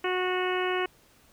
harmonic tone, 366.5 Hz, F#4, 16 cents flat, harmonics 1 / 2 / 3 / 4 / 5 / 6 / 7 / 8, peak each -28 / -34 / -34 / -36 / -36 / -38 / -38 / -38 dBFS, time 0.04-0.86 s, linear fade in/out 5 ms, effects pink hiss -60 dBFS RMS until 1.32 s

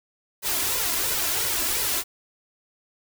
white noise with flanger, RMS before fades -25 dBFS, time 0.42-2.04 s, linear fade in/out 50 ms, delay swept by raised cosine 2 to 3 ms, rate 2.9 Hz, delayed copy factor +0.7, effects none

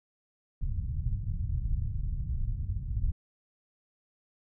pink low-pass noise, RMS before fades -31 dBFS, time 0.61-3.12 s, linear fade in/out 5 ms, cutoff 120 Hz, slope 24 dB/octave, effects none

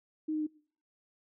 sine tone with pitch steps, 311.1 / 308.1 / 305 Hz, D#4 / D#4 / D#4, 0 / -17 / -34 cents, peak -30 dBFS, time 0.28-0.469 s, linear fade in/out 10 ms, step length 63 ms, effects noise-tail reverb RT60 0.5 s tail -22 dB re dry

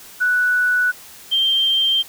sine tone pair in turn, 1480 / 3157 Hz, F#6 / G7, 0 / +12 cents, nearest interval octave + minor second, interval 1312 cents, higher second, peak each -14 dBFS, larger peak neither, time 0.2-0.92 / 1.31-2.03 s, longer neither, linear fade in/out 20 ms, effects white hiss -41 dBFS RMS until 2.08 s

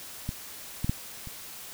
clicks, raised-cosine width 5 ms, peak -18 / -16 / -12 / -28 dBFS, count 4, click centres 0.291 / 0.845 / 0.895 / 1.273 s, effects white hiss -43 dBFS RMS until 1.73 s

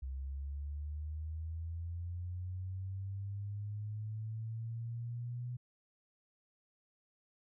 sine linear sweep, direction up, 65.41 to 123.47 Hz, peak -38 dBFS, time 0.02-5.57 s, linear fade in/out 10 ms, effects none

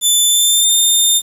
15% pulse tone with pitch glide, 3520 to 3619 Hz, A7 to A7, 0 to +48 cents, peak -3 dBFS, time 0.01-1.22 s, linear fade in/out 50 ms, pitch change +48 cents, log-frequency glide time 0.27-0.76 s, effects resampled to 32000 Hz + 7-bit

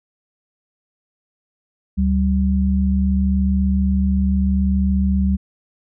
sine tone pair together, 72.3 / 193.02 Hz, D2 / G3, -27 / -27 cents, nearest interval octave + perfect fourth, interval 1700 cents, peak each -17 dBFS, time 1.97-5.37 s, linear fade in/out 20 ms, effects none

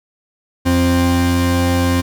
40% pulse tone pair together, 87.31 / 262.5 Hz, F2 / C4, 0 / +6 cents, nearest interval octave + perfect fifth, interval 1906 cents, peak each -15 / -14 dBFS, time 0.65-2.02 s, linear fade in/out 20 ms, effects none

